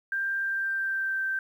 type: tone with pitch glide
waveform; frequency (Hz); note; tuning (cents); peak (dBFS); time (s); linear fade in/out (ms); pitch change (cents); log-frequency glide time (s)
sine; 1585 to 1559.6; G6 to G6; +19 to -9; -26; 0.12-1.39; 2; -28; 0.38-1.24
effects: 10-bit